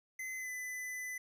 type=tone with pitch glide; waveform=square; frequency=2044 to 2005 Hz; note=C7 to B6; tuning=-41 to +26 cents; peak=-40 dBFS; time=0.19-1.18 s; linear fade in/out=5 ms; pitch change=-33 cents; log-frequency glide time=0.38-0.49 s; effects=12-bit